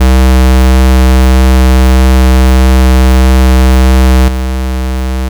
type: tone with level steps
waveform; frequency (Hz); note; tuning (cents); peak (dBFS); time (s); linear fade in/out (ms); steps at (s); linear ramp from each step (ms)
square; 64.4; C2; -27; -3 / -11; 0-5.29; 10; 4.28; 2
effects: none